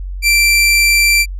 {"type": "tone", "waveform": "sawtooth", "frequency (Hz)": 2349, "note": "D7", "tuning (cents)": 0, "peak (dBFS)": -5, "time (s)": [0.22, 1.26], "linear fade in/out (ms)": 50, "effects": ["added 46 Hz sine -21 dBFS peak until 1.39 s", "resampled to 32000 Hz"]}